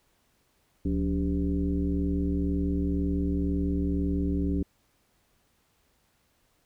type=tone with frequency modulation; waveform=sine; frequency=180 Hz; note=F#3; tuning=47 cents flat; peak=-24 dBFS; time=0.85-4.63 s; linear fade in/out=5 ms; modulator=106 Hz; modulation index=1.5; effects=pink hiss -69 dBFS RMS until 6.65 s